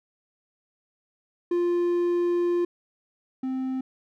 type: tone pair in turn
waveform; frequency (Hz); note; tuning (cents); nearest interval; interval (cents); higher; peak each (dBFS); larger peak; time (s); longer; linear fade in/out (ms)
triangle; 349.2 / 260.9; F4 / C4; 0 / -5; perfect fourth; 505; first; -19 / -24; first; 1.51-2.65 / 3.43-3.81; first; 5
effects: none